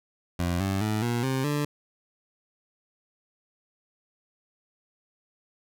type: tone with pitch steps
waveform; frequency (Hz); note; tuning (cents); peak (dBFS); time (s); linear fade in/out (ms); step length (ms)
20% pulse; 87.31 / 96.88 / 107.49 / 119.27 / 132.34 / 146.84; F2 / G2 / A2 / A#2 / C3 / D3; 0 / -20 / -40 / +40 / +20 / 0; -20; 0.39-1.65; 5; 210
effects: none